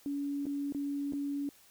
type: tone with dropouts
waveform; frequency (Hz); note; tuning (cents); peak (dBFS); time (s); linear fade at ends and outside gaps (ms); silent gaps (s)
sine; 283.5; C#4; +39; -32; 0.06-1.49; 1; 0.456-0.466 / 0.723-0.747 / 1.124-1.134
effects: white hiss -61 dBFS RMS until 1.7 s